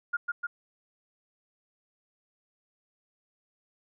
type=tone with echo; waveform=sine; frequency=1416 Hz; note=F6; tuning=23 cents sharp; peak=-25 dBFS; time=0.13-0.17 s; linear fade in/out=10 ms; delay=150 ms; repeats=2; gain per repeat=-2 dB; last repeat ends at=0.47 s; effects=none